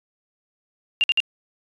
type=tone bursts; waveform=sine; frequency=2794 Hz; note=F7; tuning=in tune; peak=-15 dBFS; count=3; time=1.01-1.202 s; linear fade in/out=0 ms; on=28 ms; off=54 ms; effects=resampled to 24000 Hz